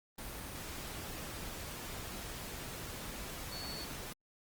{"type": "tone in noise", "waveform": "sine", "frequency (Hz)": 4435, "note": "C#8", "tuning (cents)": 0, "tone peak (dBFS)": -44, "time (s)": [3.52, 3.85], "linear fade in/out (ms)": 5, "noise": "pink", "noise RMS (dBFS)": -44, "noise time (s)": [0.18, 4.13], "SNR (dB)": -3, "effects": ["Opus 24 kbps"]}